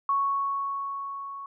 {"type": "tone with level ramp", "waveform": "sine", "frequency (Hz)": 1108.7, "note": "C#6", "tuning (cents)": 0, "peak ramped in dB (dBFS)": [-21, -36], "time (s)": [0.09, 1.46], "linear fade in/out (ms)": 2, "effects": []}